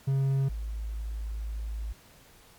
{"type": "tone pair in turn", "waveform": ["triangle", "sine"], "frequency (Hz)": [135.8, 54.09], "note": ["C#3", "A1"], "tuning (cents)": [-35, -29], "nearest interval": "octave + major third", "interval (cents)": 1594, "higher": "first", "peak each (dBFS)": [-21, -31], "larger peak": "first", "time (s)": [[0.07, 0.49], [0.49, 1.93]], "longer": "second", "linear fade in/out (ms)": 10, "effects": ["pink hiss -56 dBFS RMS until 2.58 s", "MP3 96 kbps"]}